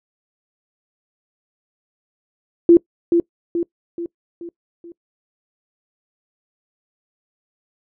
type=tone with echo; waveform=sine; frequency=341.3 Hz; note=F4; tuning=40 cents flat; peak=-5 dBFS; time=2.69-2.77 s; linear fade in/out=2 ms; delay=430 ms; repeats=5; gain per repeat=-6 dB; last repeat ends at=4.92 s; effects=noise-tail reverb RT60 0.1 s tail -23 dB re dry